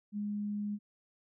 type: tone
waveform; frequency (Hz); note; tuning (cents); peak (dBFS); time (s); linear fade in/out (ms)
sine; 206.8; G#3; -7; -33; 0.12-0.79; 50
effects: none